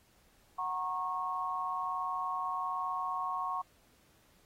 sine chord, F# major, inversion none, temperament equal with one note detuned, 740 / 932.3 / 1093.5 Hz, F#5 / A#5 / C#6, 0 / 0 / -24 cents, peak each -39 / -40 / -34 dBFS, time 0.58-3.62 s, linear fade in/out 10 ms, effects pink hiss -67 dBFS RMS until 4.45 s + AAC 48 kbps

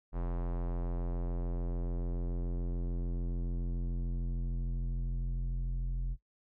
square tone with low-pass filter sweep, 43.46 Hz, F1, 8 cents flat, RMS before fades -34 dBFS, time 0.12-6.17 s, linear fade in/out 50 ms, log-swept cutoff 1000 to 110 Hz, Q 1, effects noise-tail reverb RT60 0.1 s tail -17 dB re dry

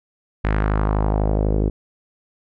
sawtooth tone with low-pass filter sweep, 52.1 Hz, G#1, 6 cents sharp, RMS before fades -19 dBFS, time 0.44-1.7 s, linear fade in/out 10 ms, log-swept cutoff 2000 to 390 Hz, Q 1.9, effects none

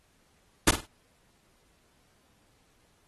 pink noise with echo, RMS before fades -19 dBFS, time 0.67-0.71 s, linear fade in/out 5 ms, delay 49 ms, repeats 3, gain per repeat -11 dB, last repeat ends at 0.857 s, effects pink hiss -67 dBFS RMS until 3.07 s + AAC 32 kbps

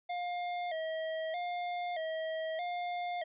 square tone with vibrato, 673 Hz, E5, 36 cents sharp, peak -35 dBFS, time 0.09-3.24 s, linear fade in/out 10 ms, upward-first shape square, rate 0.8 Hz, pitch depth 87 cents each way, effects resampled to 8000 Hz

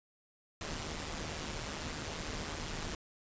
pink noise with amplitude modulation, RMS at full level -37 dBFS, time 0.61-2.95 s, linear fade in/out 2 ms, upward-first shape sine, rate 154 Hz, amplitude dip 65%, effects resampled to 16000 Hz

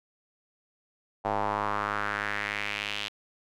square tone with band-pass filter sweep, 51.6 Hz, G#1, 10 cents flat, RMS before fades -31 dBFS, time 1.24-3.09 s, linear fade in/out 20 ms, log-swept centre 780 to 3200 Hz, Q 2.8, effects none

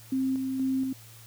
sine tone with tremolo, 263.8 Hz, C4, 14 cents sharp, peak -24 dBFS, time 0.12-0.93 s, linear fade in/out 5 ms, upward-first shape square, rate 2.1 Hz, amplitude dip 35%, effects added 113 Hz sine -50 dBFS peak until 1.26 s + white hiss -52 dBFS RMS until 1.26 s

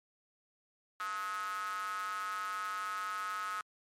square tone with high-pass filter, 98 Hz, G2, in tune, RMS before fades -38 dBFS, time 1-3.61 s, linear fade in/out 0 ms, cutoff 1300 Hz, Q 9.8, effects MP3 64 kbps

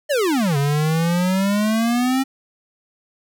square exponential two-way sweep, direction down then up, 622.3 to 138.59 to 269.9 Hz, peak -17 dBFS, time 0.09-2.24 s, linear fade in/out 20 ms, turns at 0.57 s, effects none

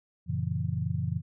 sine chord, F# dominant seventh, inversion none, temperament just, 92.5 / 115.62 / 138.75 / 166.5 Hz, F#2 / A#2 / C#3 / E3, 0 / -14 / +2 / +18 cents, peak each -33 dBFS, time 0.26-1.22 s, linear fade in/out 50 ms, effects none

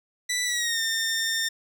15% pulse tone with pitch glide, 1975.5 to 1811.5 Hz, B6 to A6, 0 to +50 cents, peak -18 dBFS, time 0.29-1.49 s, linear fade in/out 10 ms, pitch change -150 cents, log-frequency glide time 0.45-0.81 s, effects none

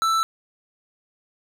triangle tone with tanh clipping, 1325 Hz, E6, 9 cents sharp, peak -20 dBFS, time 0.02-0.23 s, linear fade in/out 0 ms, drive 18 dB, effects none

